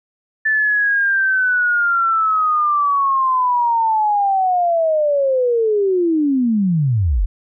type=linear sweep; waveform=sine; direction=down; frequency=1760 to 36.28 Hz; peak=-13 dBFS; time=0.45-7.26 s; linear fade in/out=10 ms; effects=none